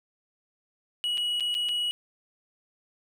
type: tone with dropouts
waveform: triangle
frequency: 2917 Hz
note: F#7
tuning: 25 cents flat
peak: -24 dBFS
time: 1.04-1.91 s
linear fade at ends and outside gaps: 0 ms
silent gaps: 1.174-1.179 / 1.399-1.406 / 1.543-1.55 / 1.687-1.691 s
effects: none